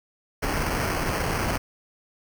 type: noise with sample-and-hold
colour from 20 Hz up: pink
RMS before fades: -26 dBFS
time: 0.42-1.58 s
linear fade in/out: 10 ms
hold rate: 3675 Hz
effects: none